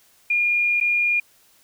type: tone with dropouts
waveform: sine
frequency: 2421 Hz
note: D#7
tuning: 48 cents flat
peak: -17 dBFS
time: 0.3-1.2 s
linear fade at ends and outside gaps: 5 ms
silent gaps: 0.802-0.81 s
effects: white hiss -57 dBFS RMS until 1.63 s